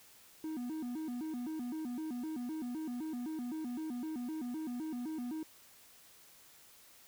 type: tone with vibrato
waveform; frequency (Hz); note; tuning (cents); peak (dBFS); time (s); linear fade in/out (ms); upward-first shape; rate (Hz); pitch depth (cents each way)
triangle; 277.2; C#4; 0; -35; 0.44-5.43; 2; square; 3.9; 220
effects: white hiss -60 dBFS RMS until 7.07 s